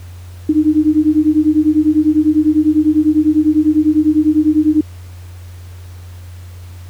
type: beating tone pair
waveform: sine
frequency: 301.5 / 311.5 Hz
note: D4 / D#4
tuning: +46 / +2 cents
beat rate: 10 Hz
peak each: -12 dBFS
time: 0.49-4.81 s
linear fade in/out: 5 ms
effects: added 89 Hz sine -30 dBFS peak until 6.89 s + pink hiss -45 dBFS RMS until 6.89 s